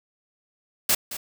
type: noise with echo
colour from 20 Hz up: white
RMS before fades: -20 dBFS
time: 0.89-0.95 s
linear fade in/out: 5 ms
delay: 220 ms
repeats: 1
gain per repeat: -13 dB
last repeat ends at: 1.17 s
effects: none